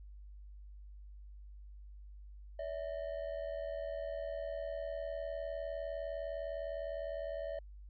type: ring-modulated tone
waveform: triangle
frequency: 610 Hz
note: D#5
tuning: 34 cents flat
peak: -33 dBFS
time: 2.59-7.59 s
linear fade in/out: 2 ms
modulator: 39.9 Hz
effects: added 50 Hz sine -49 dBFS peak until 7.89 s + resampled to 11025 Hz